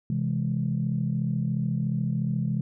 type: chord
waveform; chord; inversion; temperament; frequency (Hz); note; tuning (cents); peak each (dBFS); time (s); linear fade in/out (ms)
sine; C augmented; none; equal; 130.81 / 164.81 / 207.7; C3 / E3 / G#3; 0 / 0 / 0; -27 / -28 / -29; 0.1-2.61; 2
effects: tanh soft clip ceiling -15 dBFS